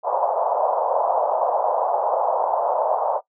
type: band-pass noise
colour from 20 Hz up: pink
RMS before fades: -21 dBFS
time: 0.03-3.21 s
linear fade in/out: 50 ms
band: 550 to 960 Hz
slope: 48 dB/octave
effects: noise-tail reverb RT60 0.1 s tail -18 dB re dry